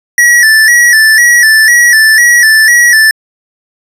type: tone with vibrato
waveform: square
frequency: 1837 Hz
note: A#6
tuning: 26 cents flat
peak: -3 dBFS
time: 0.18-3.11 s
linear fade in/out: 2 ms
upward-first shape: square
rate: 2 Hz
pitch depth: 75 cents each way
effects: resampled to 32000 Hz